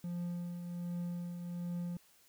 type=tone with tremolo; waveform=triangle; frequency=174.5 Hz; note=F3; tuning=1 cent flat; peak=-33 dBFS; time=0.04-1.97 s; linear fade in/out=2 ms; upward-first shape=triangle; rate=1.3 Hz; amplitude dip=50%; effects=white hiss -66 dBFS RMS until 2.28 s